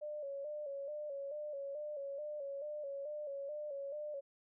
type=tone with vibrato; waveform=sine; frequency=577 Hz; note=D5; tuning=31 cents flat; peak=-40 dBFS; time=0.01-4.21 s; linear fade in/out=20 ms; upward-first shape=square; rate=2.3 Hz; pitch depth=64 cents each way; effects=none